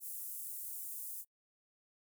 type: high-pass noise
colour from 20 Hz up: pink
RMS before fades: -44 dBFS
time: 0-1.25 s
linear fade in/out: 50 ms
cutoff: 9700 Hz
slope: 24 dB/octave
effects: noise-tail reverb RT60 0.1 s tail -25 dB re dry

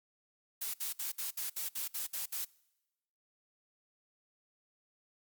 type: noise bursts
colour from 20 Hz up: blue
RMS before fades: -37 dBFS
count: 10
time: 0.61-2.45 s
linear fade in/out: 10 ms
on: 130 ms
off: 60 ms
effects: noise-tail reverb RT60 1.0 s tail -24 dB re dry + Opus 48 kbps

